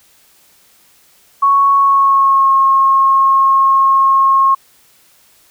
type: tone with pitch glide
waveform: sine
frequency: 1108.7 to 1081.5 Hz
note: C#6 to C#6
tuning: 0 to -43 cents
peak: -7 dBFS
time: 1.42-4.55 s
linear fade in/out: 10 ms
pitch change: -43 cents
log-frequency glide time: 1.75-2.54 s
effects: white hiss -50 dBFS RMS until 5.5 s